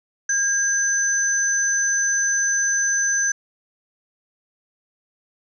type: tone pair together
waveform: sine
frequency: 1614 / 6094 Hz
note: G#6 / G8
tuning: -50 / -50 cents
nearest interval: octave + major seventh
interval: 2300 cents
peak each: -21 / -20 dBFS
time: 0.29-3.32 s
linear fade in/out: 5 ms
effects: none